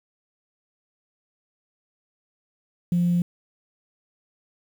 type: tone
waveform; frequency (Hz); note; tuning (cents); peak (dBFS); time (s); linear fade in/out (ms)
sine; 174.61; F3; 0; -17; 2.92-3.22; 2
effects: tanh soft clip ceiling -14 dBFS + 8-bit